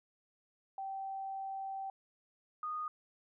sine tone pair in turn, 776 / 1234.2 Hz, G5 / D#6, -18 / -14 cents, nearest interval minor sixth, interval 804 cents, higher second, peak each -38 / -36 dBFS, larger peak second, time 0.78-1.9 / 2.63-2.88 s, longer first, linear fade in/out 2 ms, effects none

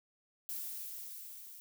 violet noise with level ramp, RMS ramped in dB -40 to -52 dBFS, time 0.49-1.6 s, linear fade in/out 0 ms, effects none

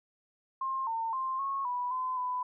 sine tone with pitch steps, 1062 / 906 / 1051 / 1095 / 984 / 1022 / 999 Hz, C6 / A#5 / C6 / C#6 / B5 / C6 / B5, +25 / -50 / +7 / -22 / -7 / -41 / +20 cents, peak -30 dBFS, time 0.61-2.43 s, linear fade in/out 5 ms, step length 260 ms, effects none

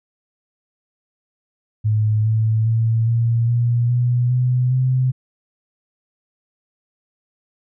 sine tone with pitch steps, 107.7 / 110.47 / 113.32 / 116.23 / 119.22 / 122.29 / 125.44 / 128.67 Hz, A2 / A2 / A#2 / A#2 / A#2 / B2 / B2 / C3, -37 / +7 / -49 / -5 / +39 / -17 / +27 / -29 cents, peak -14 dBFS, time 1.84-5.12 s, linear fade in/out 20 ms, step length 410 ms, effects none

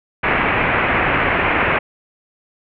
white low-pass noise, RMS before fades -17 dBFS, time 0.23-1.79 s, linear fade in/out 10 ms, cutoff 2500 Hz, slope 48 dB/octave, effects none

